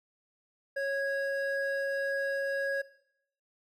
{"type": "tone pair together", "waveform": "triangle", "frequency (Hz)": [551.6, 1653], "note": ["C#5", "G#6"], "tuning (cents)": [-9, -9], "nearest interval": "octave + perfect fifth", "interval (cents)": 1900, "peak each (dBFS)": [-29, -31], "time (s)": [0.76, 2.82], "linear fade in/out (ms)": 10, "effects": ["noise-tail reverb RT60 0.7 s tail -17 dB re dry", "tanh soft clip ceiling -20 dBFS"]}